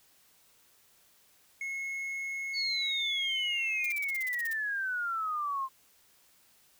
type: tone with pitch glide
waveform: triangle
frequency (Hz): 2175 to 2128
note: C#7 to C7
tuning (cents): -33 to +29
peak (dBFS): -32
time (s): 1.61-3.92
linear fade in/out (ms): 2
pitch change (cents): -38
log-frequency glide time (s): 2.99-3.76
type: exponential sweep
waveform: sine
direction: down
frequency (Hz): 4506 to 1046.5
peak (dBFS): -30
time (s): 2.53-5.69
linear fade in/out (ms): 50
type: noise bursts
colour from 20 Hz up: blue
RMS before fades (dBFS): -42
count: 12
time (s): 3.84-4.532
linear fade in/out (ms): 2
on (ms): 21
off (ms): 40
effects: white hiss -64 dBFS RMS until 6.79 s